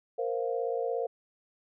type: chord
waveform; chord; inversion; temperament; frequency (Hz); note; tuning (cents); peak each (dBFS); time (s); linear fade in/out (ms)
sine; Bb suspended second; none; equal; 466.2 / 523.3 / 698.5; Bb4 / C5 / F5; 0 / 0 / 0; -31 / -33 / -36; 0.18-1.07; 10
effects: none